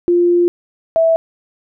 sine tone pair in turn, 349.2 / 655.2 Hz, F4 / E5, 0 / -11 cents, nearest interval major seventh, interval 1089 cents, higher second, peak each -9 / -9 dBFS, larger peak neither, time 0.08-0.48 / 0.96-1.16 s, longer first, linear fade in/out 0 ms, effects none

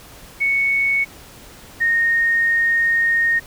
sine tone pair in turn, 2217 / 1850.9 Hz, C#7 / A#6, 0 / -13 cents, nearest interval minor third, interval 313 cents, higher first, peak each -15 / -14 dBFS, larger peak second, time 0.4-1.05 / 1.8-3.4 s, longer second, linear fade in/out 20 ms, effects pink hiss -42 dBFS RMS until 3.46 s

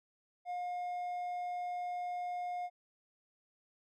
sine tone with hard clipping, 714 Hz, F5, 38 cents sharp, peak -37 dBFS, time 0.45-2.7 s, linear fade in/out 50 ms, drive 3 dB, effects none

